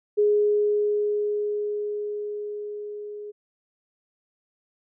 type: tone with level ramp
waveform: sine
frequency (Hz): 416.4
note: G#4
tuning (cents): +5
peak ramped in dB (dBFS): -16 to -34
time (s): 0.17-3.32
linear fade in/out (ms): 20
effects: none